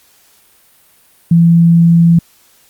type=tone; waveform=sine; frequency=168.4 Hz; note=E3; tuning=37 cents sharp; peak=-4 dBFS; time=1.31-2.19 s; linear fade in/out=5 ms; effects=white hiss -49 dBFS RMS until 2.69 s + Opus 48 kbps